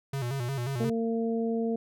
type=tone with vibrato; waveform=square; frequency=129 Hz; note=C3; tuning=24 cents flat; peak=-30 dBFS; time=0.13-0.9 s; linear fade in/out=5 ms; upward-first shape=square; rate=5.6 Hz; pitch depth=110 cents each way
type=harmonic tone; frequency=228 Hz; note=A#3; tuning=38 cents flat; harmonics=1 / 2 / 3; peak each=-28 / -30 / -39 dBFS; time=0.8-1.76 s; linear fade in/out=5 ms
effects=none